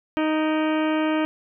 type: harmonic tone with a mistuned harmonic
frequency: 311.1 Hz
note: D#4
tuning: in tune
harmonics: 1 / 2 / 3 / 4 / 5 / 6 / 7 / 8 / 9 / 10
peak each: -21 / -27 / -31 / -33 / -35 / -37 / -38 / -39 / -40 / -41 dBFS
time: 0.17-1.25 s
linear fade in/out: 0 ms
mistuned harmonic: 7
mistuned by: +87 cents
effects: none